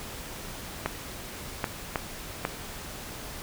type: clicks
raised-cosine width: 0.5 ms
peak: -11 dBFS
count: 4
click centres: 0.86 / 1.642 / 1.958 / 2.451 s
effects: pink hiss -40 dBFS RMS until 3.42 s